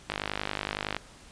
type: click train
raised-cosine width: 0.3 ms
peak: -13 dBFS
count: 45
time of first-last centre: 0.1-0.966 s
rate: 50.8 Hz
effects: pink hiss -52 dBFS RMS until 1.31 s + resampled to 22050 Hz

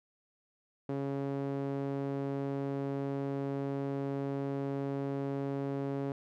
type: tone with band-pass filter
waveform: sawtooth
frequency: 138.59 Hz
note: C#3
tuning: in tune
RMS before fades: -35 dBFS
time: 0.89-6.12 s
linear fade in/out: 2 ms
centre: 370 Hz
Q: 1.2
effects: none

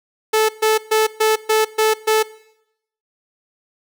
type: tone bursts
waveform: sawtooth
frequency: 436.1 Hz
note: A4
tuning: 15 cents flat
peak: -9 dBFS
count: 7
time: 0.33-2.23 s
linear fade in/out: 10 ms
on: 160 ms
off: 130 ms
effects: noise-tail reverb RT60 0.8 s tail -20 dB re dry

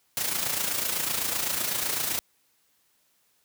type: noise with amplitude modulation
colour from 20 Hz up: white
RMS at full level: -26 dBFS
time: 0.17-2.19 s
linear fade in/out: 0 ms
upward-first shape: sine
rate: 27.9 Hz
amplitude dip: 55%
effects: white hiss -68 dBFS RMS until 3.44 s + high-pass 60 Hz 12 dB/octave

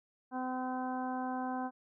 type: harmonic tone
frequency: 255.7 Hz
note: C4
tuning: 40 cents flat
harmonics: 1 / 2 / 3 / 4 / 5 / 6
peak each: -37 / -46 / -38 / -43 / -51 / -48 dBFS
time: 0.31-1.71 s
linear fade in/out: 50 ms
effects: none

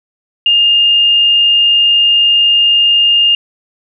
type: tone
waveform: sine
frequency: 2822 Hz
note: F7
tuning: 17 cents sharp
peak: -6 dBFS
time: 0.46-3.35 s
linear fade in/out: 2 ms
effects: none

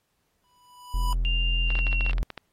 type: tone with exponential growth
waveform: square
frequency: 987.8 Hz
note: B5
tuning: in tune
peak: -28 dBFS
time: 0.44-1.13 s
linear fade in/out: 1 ms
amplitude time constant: 150 ms
type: tone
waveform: triangle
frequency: 42.46 Hz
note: F1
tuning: 48 cents flat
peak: -20 dBFS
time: 0.94-2.23 s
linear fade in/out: 0 ms
type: tone with pitch glide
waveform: sine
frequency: 2794 to 2743 Hz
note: F7 to F7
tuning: 0 to -32 cents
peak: -27 dBFS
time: 1.25-2.11 s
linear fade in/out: 0 ms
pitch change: -32 cents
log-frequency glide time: 1.62-1.9 s
type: clicks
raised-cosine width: 0.3 ms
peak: -19 dBFS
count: 12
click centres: 1.704 / 1.754 / 1.79 / 1.868 / 1.929 / 2.009 / 2.064 / 2.096 / 2.132 / 2.182 / 2.303 / 2.377 s
effects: pink hiss -73 dBFS RMS until 2.52 s + AAC 48 kbps

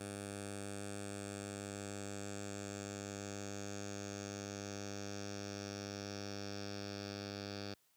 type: tone with low-pass filter sweep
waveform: 10% pulse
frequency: 100.7 Hz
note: G2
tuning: 47 cents sharp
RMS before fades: -45 dBFS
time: 0-7.74 s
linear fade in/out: 5 ms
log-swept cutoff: 9200 to 4900 Hz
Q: 5.2
effects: white hiss -74 dBFS RMS until 7.96 s + high-pass 60 Hz 12 dB/octave

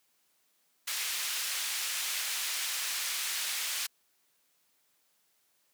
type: band-pass noise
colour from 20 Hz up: pink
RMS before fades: -34 dBFS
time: 0.87-3.87 s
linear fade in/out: 10 ms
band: 2200 to 15000 Hz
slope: 12 dB/octave
effects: white hiss -72 dBFS RMS until 5.73 s + high-pass 150 Hz 12 dB/octave

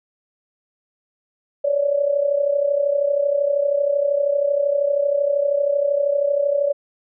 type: tone with amplitude modulation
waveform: sine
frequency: 570 Hz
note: C#5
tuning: 48 cents sharp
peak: -13 dBFS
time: 1.64-6.73 s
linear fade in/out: 10 ms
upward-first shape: sine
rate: 32.8 Hz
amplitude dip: 70%
effects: none

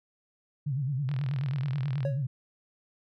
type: tone with vibrato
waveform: sine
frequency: 136.6 Hz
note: C#3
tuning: 25 cents flat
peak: -27 dBFS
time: 0.66-2.27 s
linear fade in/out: 10 ms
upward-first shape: sine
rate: 9.3 Hz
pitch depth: 150 cents each way
type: click train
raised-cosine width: 0.3 ms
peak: -27 dBFS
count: 39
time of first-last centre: 1.09-2.031 s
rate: 40.4 Hz
type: tone with exponential decay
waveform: triangle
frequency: 554.4 Hz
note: C#5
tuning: in tune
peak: -25 dBFS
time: 2.05-2.25 s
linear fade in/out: 1 ms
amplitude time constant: 43 ms
effects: none

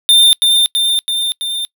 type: tone with echo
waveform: square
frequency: 3604 Hz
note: A7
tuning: 41 cents sharp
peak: -6 dBFS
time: 0.09-0.33 s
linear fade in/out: 0 ms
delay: 330 ms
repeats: 4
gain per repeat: -3 dB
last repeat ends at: 1.65 s
effects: noise-tail reverb RT60 0.1 s tail -24 dB re dry

